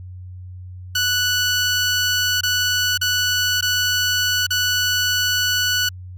15% pulse tone with dropouts, 1480 Hz, F#6, in tune, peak -10 dBFS, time 0.95-5.89 s, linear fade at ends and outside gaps 5 ms, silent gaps 2.409-2.433 / 2.976-3.013 / 3.61-3.624 / 4.467-4.505 s, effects added 91 Hz sine -32 dBFS peak until 6.17 s + MP3 64 kbps

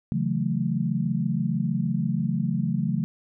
sine chord, F# minor seventh, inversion second, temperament equal, 138.59 / 164.81 / 185 / 220 Hz, C#3 / E3 / F#3 / A3, 0 / 0 / 0 / 0 cents, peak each -28 dBFS, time 0.12-3.04 s, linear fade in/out 0 ms, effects none

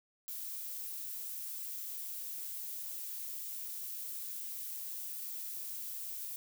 violet noise, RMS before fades -42 dBFS, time 0.28-6.36 s, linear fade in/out 0 ms, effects none

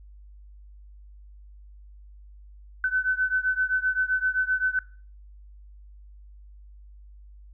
sine beating tone pair, 1511 / 1518.7 Hz, F#6 / F#6, +36 / +45 cents, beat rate 7.7 Hz, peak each -25 / -26 dBFS, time 2.84-4.79 s, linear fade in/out 2 ms, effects noise-tail reverb RT60 0.4 s tail -20 dB re dry + added 50 Hz sine -45 dBFS peak until 7.53 s

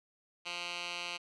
10% pulse tone with band-pass filter, 174.61 Hz, F3, in tune, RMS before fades -40 dBFS, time 0.45-1.18 s, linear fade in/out 20 ms, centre 3200 Hz, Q 1.9, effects resampled to 24000 Hz

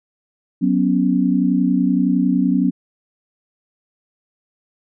sine chord, F# suspended fourth, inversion none, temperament just, 185 / 246.7 / 277.5 Hz, F#3 / B3 / C#4, 0 / -2 / +2 cents, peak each -18 dBFS, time 0.61-2.71 s, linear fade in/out 20 ms, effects none

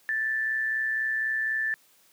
sine tone with amplitude modulation, 1760 Hz, A6, in tune, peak -23 dBFS, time 0.09-1.74 s, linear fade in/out 0 ms, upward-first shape sine, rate 124 Hz, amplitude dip 40%, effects white hiss -61 dBFS RMS until 2.12 s + high-pass 150 Hz 12 dB/octave

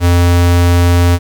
square tone, 87.31 Hz, F2, in tune, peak -7 dBFS, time 0-1.19 s, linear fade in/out 50 ms, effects 7-bit

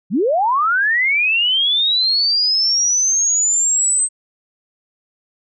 sine linear sweep, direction up, 151.9 to 8290 Hz, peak -13 dBFS, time 0.1-4.09 s, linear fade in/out 50 ms, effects none

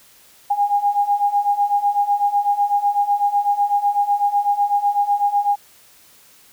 sine beating tone pair, 810 / 818 Hz, G#5 / G#5, -43 / -26 cents, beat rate 8 Hz, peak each -20 / -17 dBFS, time 0.5-5.56 s, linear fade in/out 10 ms, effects white hiss -50 dBFS RMS until 6.52 s

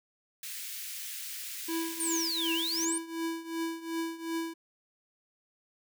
white high-pass noise, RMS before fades -40 dBFS, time 0.43-2.85 s, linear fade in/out 2 ms, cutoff 1800 Hz, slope 24 dB/octave
square tone with tremolo, 329.6 Hz, E4, in tune, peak -30 dBFS, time 1.68-4.54 s, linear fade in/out 10 ms, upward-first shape triangle, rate 2.7 Hz, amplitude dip 85%
sine exponential two-way sweep, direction down then up, 9397 to 2652 to 9397 Hz, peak -30 dBFS, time 2-2.98 s, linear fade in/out 2 ms, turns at 2.53 s
effects none

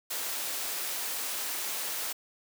white high-pass noise, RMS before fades -34 dBFS, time 0.1-2.13 s, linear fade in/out 10 ms, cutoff 340 Hz, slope 12 dB/octave, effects none

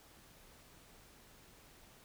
silence, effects pink hiss -61 dBFS RMS until 2.04 s

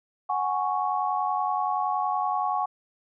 sine chord, F# suspended second, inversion none, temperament equal, 740 / 830.6 / 1108.7 Hz, F#5 / G#5 / C#6, 0 / 0 / 0 cents, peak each -28 dBFS, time 0.29-2.66 s, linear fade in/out 10 ms, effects none

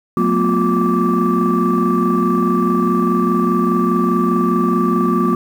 sine tone cluster, 181.9 / 222.2 / 247 / 355.7 / 1167 Hz, F#3 / A3 / B3 / F4 / D6, -29 / +17 / 0 / +32 / -11 cents, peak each -18 dBFS, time 0.17-5.35 s, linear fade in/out 2 ms, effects tanh soft clip ceiling -6 dBFS + 7-bit

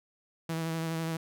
sawtooth tone with vibrato, 163.1 Hz, E3, 18 cents flat, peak -27 dBFS, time 0.49-1.17 s, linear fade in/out 5 ms, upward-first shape sine, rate 12 Hz, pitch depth 21 cents each way, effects none

